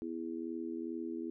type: harmonic tone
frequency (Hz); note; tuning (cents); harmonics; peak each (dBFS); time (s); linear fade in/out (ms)
82.41; E2; 0; 3 / 4 / 5; -42 / -39 / -46; 0.02-1.3; 0
effects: none